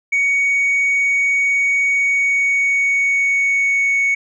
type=tone with pitch glide; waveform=sine; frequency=2239 to 2221 Hz; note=C#7 to C#7; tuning=+17 to +3 cents; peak=-11 dBFS; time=0.12-4.15 s; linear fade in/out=10 ms; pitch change=-14 cents; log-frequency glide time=1.91-4.02 s; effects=tanh soft clip ceiling -12 dBFS